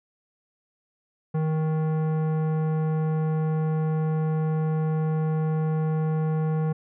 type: tone with tanh clipping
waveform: sine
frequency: 157 Hz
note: D#3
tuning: 16 cents sharp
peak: -24 dBFS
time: 1.34-6.73 s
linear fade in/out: 10 ms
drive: 15 dB
effects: none